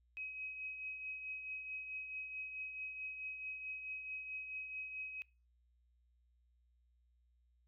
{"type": "tone with tremolo", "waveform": "sine", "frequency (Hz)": 2539, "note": "D#7", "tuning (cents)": 34, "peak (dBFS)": -40, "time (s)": [0.17, 5.22], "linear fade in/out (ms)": 0, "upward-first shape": "triangle", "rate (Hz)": 4.6, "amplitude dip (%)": 55, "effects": ["noise-tail reverb RT60 0.3 s tail -23 dB re dry", "added 60 Hz sine -70 dBFS peak until 7.67 s"]}